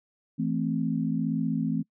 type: chord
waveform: sine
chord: A minor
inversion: second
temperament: equal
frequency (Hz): 164.81 / 220 / 261.6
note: E3 / A3 / C4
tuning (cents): 0 / 0 / 0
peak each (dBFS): -29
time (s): 0.38-1.83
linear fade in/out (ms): 20
effects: noise-tail reverb RT60 0.1 s tail -25 dB re dry